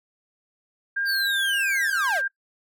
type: tone with vibrato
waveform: sine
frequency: 1598 Hz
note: G6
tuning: 33 cents sharp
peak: -23 dBFS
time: 0.96-2.28 s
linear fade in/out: 10 ms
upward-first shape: sine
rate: 3.8 Hz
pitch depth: 10 cents each way
type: linear sweep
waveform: 45% pulse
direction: down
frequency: 4699 to 488.8 Hz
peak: -25 dBFS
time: 1.05-2.22 s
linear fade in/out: 50 ms
effects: noise-tail reverb RT60 0.1 s tail -19 dB re dry